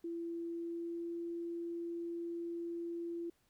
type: tone with pitch glide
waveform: sine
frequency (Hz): 337.3 to 340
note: E4 to F4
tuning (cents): +40 to -46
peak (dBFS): -38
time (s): 0.04-3.3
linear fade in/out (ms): 5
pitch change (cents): +14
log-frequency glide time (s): 0.49-1.15
effects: pink hiss -75 dBFS RMS until 3.49 s